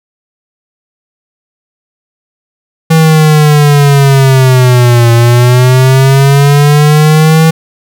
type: linear two-way sweep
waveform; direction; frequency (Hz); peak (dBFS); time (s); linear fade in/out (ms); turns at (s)
square; down then up; 162 to 116.54 to 162; -3; 2.9-7.51; 10; 5.12
effects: none